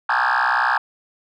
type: tone with frequency modulation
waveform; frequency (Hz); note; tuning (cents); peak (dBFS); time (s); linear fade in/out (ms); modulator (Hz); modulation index
sine; 1244.5; D#6; 0; -13; 0.09-0.78; 5; 62.1; 7.3
effects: tanh soft clip ceiling -15 dBFS